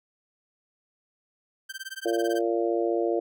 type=tone with tremolo; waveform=sawtooth; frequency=1562 Hz; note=G6; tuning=7 cents flat; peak=-29 dBFS; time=1.69-2.41 s; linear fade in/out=10 ms; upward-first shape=sine; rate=18 Hz; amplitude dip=100%
type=harmonic tone; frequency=114.9 Hz; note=A#2; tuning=25 cents flat; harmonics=3 / 4 / 5 / 6; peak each=-26 / -28 / -30 / -32 dBFS; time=2.05-3.2 s; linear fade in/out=10 ms
effects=none